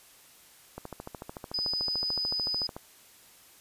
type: click train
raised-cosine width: 1 ms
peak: -24 dBFS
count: 28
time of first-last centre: 0.78-2.765 s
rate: 13.6 Hz
type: tone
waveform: sine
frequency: 4993 Hz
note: D#8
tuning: 5 cents sharp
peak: -28 dBFS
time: 1.54-2.67 s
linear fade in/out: 5 ms
effects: white hiss -56 dBFS RMS until 3.6 s + resampled to 32000 Hz